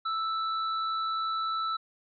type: tone with hard clipping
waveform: sine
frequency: 1318.5 Hz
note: E6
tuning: in tune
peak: -30 dBFS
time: 0.05-1.77 s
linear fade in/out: 10 ms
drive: 16 dB
effects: resampled to 11025 Hz